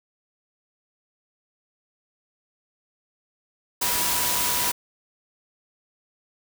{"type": "tone in noise", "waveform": "sine", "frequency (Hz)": 976, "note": "B5", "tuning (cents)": -21, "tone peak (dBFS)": -32, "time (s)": [3.81, 4.72], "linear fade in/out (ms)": 10, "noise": "white", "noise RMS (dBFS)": -24, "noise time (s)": [3.81, 4.72], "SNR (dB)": -11, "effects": []}